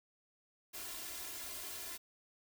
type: noise with comb filter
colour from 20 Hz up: white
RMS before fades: -45 dBFS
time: 0.73-1.98 s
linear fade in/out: 20 ms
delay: 2.9 ms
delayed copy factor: +1
effects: none